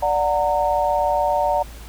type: chord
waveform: sine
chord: D augmented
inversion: none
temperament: just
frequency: 587.3 / 734.2 / 917.7 Hz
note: D5 / F#5 / A#5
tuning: 0 / -14 / -27 cents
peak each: -21 dBFS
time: 0.02-1.63 s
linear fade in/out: 10 ms
effects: added 56 Hz sine -36 dBFS peak until 1.88 s + pink hiss -43 dBFS RMS until 1.88 s